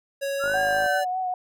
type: tone with pitch glide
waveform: square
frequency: 554.4 to 580.6 Hz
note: C#5 to D5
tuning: 0 to -20 cents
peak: -26 dBFS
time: 0.21-1.05 s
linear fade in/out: 20 ms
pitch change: +80 cents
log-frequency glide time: 0.37-0.86 s
type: linear two-way sweep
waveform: sine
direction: up then down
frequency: 1324 to 1628 to 1508 Hz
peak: -24 dBFS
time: 0.39-1.02 s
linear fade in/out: 50 ms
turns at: 0.6 s
type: click train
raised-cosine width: 1 ms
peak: -24 dBFS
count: 23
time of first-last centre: 0.44-0.861 s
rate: 52.2 Hz
type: tone with vibrato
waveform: sine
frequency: 740 Hz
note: F#5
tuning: in tune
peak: -24 dBFS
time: 0.54-1.34 s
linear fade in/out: 2 ms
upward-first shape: triangle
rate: 5 Hz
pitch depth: 34 cents each way
effects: none